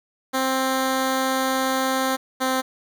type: tone pair in turn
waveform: 10% pulse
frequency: 263.1 / 260.7 Hz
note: C4 / C4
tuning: +10 / -6 cents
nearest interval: unison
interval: 16 cents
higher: first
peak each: -12 dBFS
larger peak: neither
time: 0.33-2.17 / 2.4-2.62 s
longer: first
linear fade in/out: 20 ms
effects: none